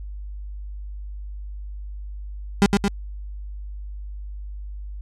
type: tone with echo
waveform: 35% pulse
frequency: 200.4 Hz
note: G3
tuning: 38 cents sharp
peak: -10 dBFS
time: 2.62-2.66 s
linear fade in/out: 0 ms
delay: 110 ms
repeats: 2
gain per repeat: -3 dB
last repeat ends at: 2.88 s
effects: added 50 Hz sine -31 dBFS peak until 5.01 s + low-pass 9000 Hz 12 dB/octave